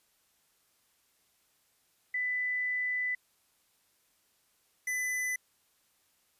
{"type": "tone pair in turn", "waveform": ["sine", "square"], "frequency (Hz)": [1995, 2003], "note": ["B6", "B6"], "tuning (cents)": [17, 24], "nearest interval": "unison", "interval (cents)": 7, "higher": "second", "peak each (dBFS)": [-29, -31], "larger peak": "first", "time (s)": [[2.14, 3.15], [4.87, 5.36]], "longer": "first", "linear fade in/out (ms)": 5, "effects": ["white hiss -71 dBFS RMS until 6.39 s", "resampled to 32000 Hz"]}